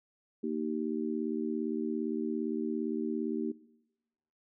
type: harmonic tone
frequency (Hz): 77.5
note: D#2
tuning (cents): -6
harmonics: 3 / 4 / 5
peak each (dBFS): -34 / -36 / -36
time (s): 0.43-3.52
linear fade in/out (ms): 10
effects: noise-tail reverb RT60 1.0 s tail -20 dB re dry